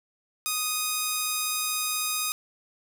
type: tone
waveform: 5% pulse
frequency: 1244.5 Hz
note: D#6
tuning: in tune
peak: -14 dBFS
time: 0.46-2.32 s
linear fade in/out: 0 ms
effects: none